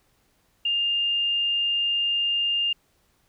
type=tone with frequency modulation; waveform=sine; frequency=2810 Hz; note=F7; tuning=10 cents sharp; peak=-21 dBFS; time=0.65-2.73 s; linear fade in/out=5 ms; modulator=56.1 Hz; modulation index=0.21; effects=pink hiss -66 dBFS RMS until 3.28 s